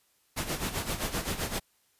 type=noise with tremolo; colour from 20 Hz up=pink; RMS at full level=-30 dBFS; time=0.36-1.6 s; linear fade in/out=20 ms; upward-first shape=sine; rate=7.7 Hz; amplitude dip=70%; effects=white hiss -69 dBFS RMS until 1.99 s + resampled to 32000 Hz